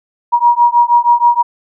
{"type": "beating tone pair", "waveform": "sine", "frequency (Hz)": [951, 957.3], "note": ["A#5", "A#5"], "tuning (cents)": [34, 46], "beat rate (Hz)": 6.3, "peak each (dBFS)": -10, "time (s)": [0.32, 1.43], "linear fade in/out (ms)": 20, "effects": []}